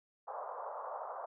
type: band-pass noise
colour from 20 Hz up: pink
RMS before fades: -43 dBFS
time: 0.27-1.26 s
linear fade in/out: 10 ms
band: 540 to 1200 Hz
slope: 48 dB/octave
effects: none